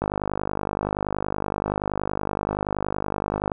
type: click train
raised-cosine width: 1 ms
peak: -10 dBFS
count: 178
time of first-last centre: 0.02-3.518 s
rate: 50.6 Hz
effects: none